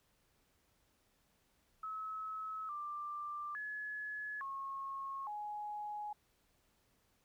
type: tone with pitch steps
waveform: sine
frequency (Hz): 1290 / 1183 / 1701 / 1089 / 836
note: E6 / D6 / G#6 / C#6 / G#5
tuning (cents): -38 / +12 / +41 / -31 / +11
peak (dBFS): -40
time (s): 1.83-6.13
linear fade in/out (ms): 5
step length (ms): 860
effects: pink hiss -75 dBFS RMS until 7.24 s